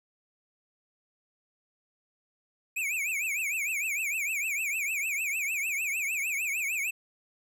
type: tone with vibrato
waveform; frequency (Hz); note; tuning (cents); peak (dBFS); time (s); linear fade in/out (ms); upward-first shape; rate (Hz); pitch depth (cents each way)
square; 2416; D7; +48; -29; 2.76-6.91; 10; triangle; 6.6; 210
effects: none